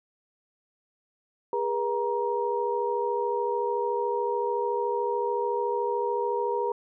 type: tone cluster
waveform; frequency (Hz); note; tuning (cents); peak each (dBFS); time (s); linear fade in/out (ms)
sine; 409.6 / 483.3 / 942; G#4 / B4 / A#5; -24 / -38 / +18; -29; 1.53-6.72; 2
effects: none